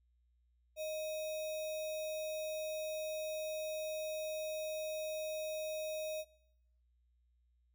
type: tone with sample-and-hold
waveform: sine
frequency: 622.3 Hz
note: D#5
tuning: in tune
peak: -37 dBFS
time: 0.76-6.25 s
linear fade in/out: 50 ms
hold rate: 3150 Hz
effects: noise-tail reverb RT60 0.9 s tail -24 dB re dry + added 60 Hz sine -70 dBFS peak until 7.74 s